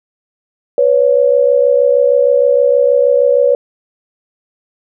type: tone pair together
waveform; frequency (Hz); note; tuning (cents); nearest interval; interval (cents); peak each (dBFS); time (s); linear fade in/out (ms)
sine; 493.9 / 560.3; B4 / C#5; 0 / +18; major second; 218; -10; 0.78-3.55; 2
effects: none